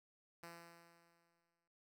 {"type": "tone with exponential decay", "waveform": "5% pulse", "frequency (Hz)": 169.5, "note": "E3", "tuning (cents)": 49, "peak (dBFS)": -39, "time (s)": [0.43, 1.68], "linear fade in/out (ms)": 2, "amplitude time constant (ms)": 270, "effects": []}